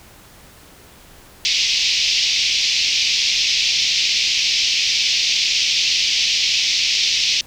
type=band-pass noise; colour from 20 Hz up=white; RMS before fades=-18 dBFS; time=1.45-7.41 s; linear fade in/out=0 ms; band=2300 to 5700 Hz; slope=48 dB/octave; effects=pink hiss -45 dBFS RMS until 7.46 s